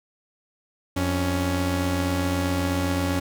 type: tone pair together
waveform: sawtooth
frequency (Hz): 87.78 / 278.7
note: F2 / C#4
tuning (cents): +9 / +9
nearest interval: octave + minor sixth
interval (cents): 2000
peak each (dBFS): -21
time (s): 0.96-3.2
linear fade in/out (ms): 10
effects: none